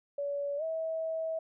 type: tone with pitch glide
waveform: sine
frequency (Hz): 569 to 646.1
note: C#5 to E5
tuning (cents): +45 to -35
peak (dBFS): -31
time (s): 0.18-1.39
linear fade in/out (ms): 5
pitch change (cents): +220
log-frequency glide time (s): 0.57-0.63
effects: none